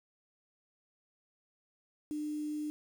sine tone with quantisation, 300.6 Hz, D4, 40 cents sharp, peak -34 dBFS, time 2.11-2.7 s, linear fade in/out 0 ms, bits 9, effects none

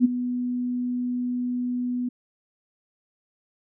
sine tone with ADSR envelope, 246.9 Hz, B3, in tune, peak -11 dBFS, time 0-2.09 s, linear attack 47 ms, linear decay 17 ms, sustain -13 dB, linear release 8 ms, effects none

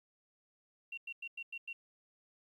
sine tone bursts, 2740 Hz, F7, 34 cents flat, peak -40 dBFS, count 6, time 0.92-1.73 s, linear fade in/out 5 ms, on 55 ms, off 96 ms, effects 12-bit

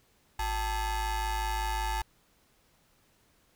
45% pulse ring-modulated tone, 415.3 Hz, G#4, in tune, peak -26 dBFS, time 0.39-2.02 s, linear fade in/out 5 ms, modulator 468 Hz, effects pink hiss -67 dBFS RMS until 3.55 s

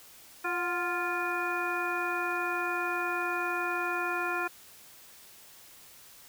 harmonic tone with a mistuned harmonic, 349.2 Hz, F4, in tune, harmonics 1 / 2 / 3 / 4 / 5 / 7, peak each -36 / -37 / -36 / -33 / -38 / -37 dBFS, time 0.44-4.48 s, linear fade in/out 10 ms, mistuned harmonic 2, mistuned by +61 cents, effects white hiss -53 dBFS RMS until 6.28 s

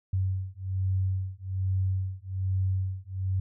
sine beating tone pair, 94 / 95.2 Hz, F#2 / F#2, +28 / +50 cents, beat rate 1.2 Hz, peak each -29 dBFS, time 0.13-3.4 s, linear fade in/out 5 ms, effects none

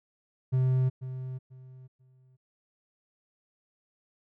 triangle tone with echo, 129.2 Hz, C3, 21 cents flat, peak -20 dBFS, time 0.52-0.9 s, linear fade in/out 20 ms, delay 490 ms, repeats 3, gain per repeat -12 dB, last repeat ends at 2.37 s, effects none

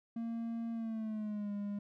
triangle tone with pitch glide, 230.1 to 203.8 Hz, A#3 to G#3, -22 to -32 cents, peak -34 dBFS, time 0.16-1.79 s, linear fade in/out 5 ms, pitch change -210 cents, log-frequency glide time 0.72-1.52 s, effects none

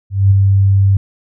sine tone with ADSR envelope, 98 Hz, G2, in tune, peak -4 dBFS, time 0.1-0.97 s, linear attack 210 ms, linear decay 14 ms, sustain -3 dB, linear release 3 ms, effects none

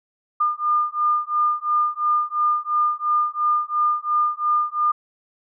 sine beating tone pair, 1207 / 1209.9 Hz, D6 / D#6, +47 / -49 cents, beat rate 2.9 Hz, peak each -21 dBFS, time 0.4-4.92 s, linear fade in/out 10 ms, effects none

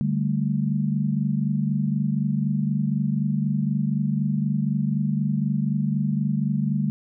sine chord, D suspended fourth, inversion none, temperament equal, 146.83 / 196 / 220 Hz, D3 / G3 / A3, 0 / 0 / 0 cents, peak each -24 / -25 / -26 dBFS, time 0.01-6.9 s, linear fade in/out 0 ms, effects none

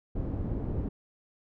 pink low-pass noise, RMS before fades -32 dBFS, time 0.15-0.89 s, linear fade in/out 10 ms, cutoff 340 Hz, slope 12 dB/octave, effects none

